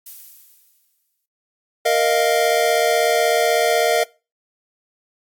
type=noise with exponential decay; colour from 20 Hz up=violet; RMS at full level=-34 dBFS; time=0.06-1.26 s; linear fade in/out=5 ms; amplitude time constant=260 ms
type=chord; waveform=square; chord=Bb suspended fourth; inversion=none; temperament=equal; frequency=466.2 / 622.3 / 698.5 Hz; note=Bb4 / Eb5 / F5; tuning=0 / 0 / 0 cents; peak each=-20 dBFS; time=1.85-4.04 s; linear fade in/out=10 ms
effects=noise-tail reverb RT60 0.3 s tail -23 dB re dry + AAC 64 kbps